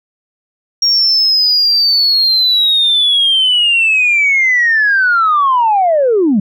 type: linear sweep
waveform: sine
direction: down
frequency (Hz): 5600 to 185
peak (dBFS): -7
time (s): 0.82-6.4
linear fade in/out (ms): 5
effects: tanh soft clip ceiling -4 dBFS